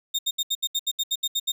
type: tone bursts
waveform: 35% pulse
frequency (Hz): 3669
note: A#7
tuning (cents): -28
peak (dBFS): -20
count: 12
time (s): 0.14-1.52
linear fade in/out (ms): 10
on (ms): 49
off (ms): 72
effects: none